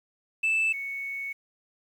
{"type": "tone pair in turn", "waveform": "sine", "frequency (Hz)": [2637, 2217], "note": ["E7", "C#7"], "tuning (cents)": [0, 0], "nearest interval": "minor third", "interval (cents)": 300, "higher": "first", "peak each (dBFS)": [-20, -31], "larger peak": "first", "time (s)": [[0.43, 0.73], [0.73, 1.33]], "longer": "second", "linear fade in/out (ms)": 10, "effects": ["tanh soft clip ceiling -20 dBFS", "9-bit"]}